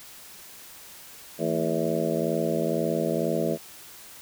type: harmonic tone with a mistuned harmonic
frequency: 82.1 Hz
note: E2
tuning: 6 cents flat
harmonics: 2 / 3 / 4 / 5 / 6 / 7 / 8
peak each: -31 / -31 / -31 / -31 / -31 / -31 / -31 dBFS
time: 1.38-3.58 s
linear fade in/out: 50 ms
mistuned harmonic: 3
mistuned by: -140 cents
effects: white hiss -46 dBFS RMS until 4.21 s